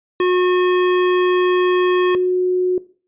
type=tone pair in turn; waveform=square / sine; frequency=362.6 / 364.9 Hz; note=F#4 / F#4; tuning=-35 / -24 cents; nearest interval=unison; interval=11 cents; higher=second; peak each=-14 dBFS; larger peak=neither; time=0.2-2.15 / 2.15-2.78 s; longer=first; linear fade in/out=2 ms; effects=noise-tail reverb RT60 0.4 s tail -18 dB re dry + resampled to 8000 Hz